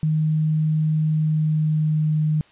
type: tone with pitch glide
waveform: sine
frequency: 155.56 to 153.95 Hz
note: D#3 to D#3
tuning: 0 to -18 cents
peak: -17 dBFS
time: 0.03-2.41 s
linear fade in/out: 0 ms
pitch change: -18 cents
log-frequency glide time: 1.07-2.26 s
effects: white hiss -54 dBFS RMS until 2.51 s + resampled to 8000 Hz